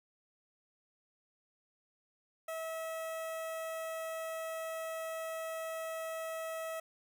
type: tone with notch filter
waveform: sawtooth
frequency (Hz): 647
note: E5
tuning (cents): -32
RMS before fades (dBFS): -40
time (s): 2.48-6.8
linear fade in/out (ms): 5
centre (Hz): 4500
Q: 1
effects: none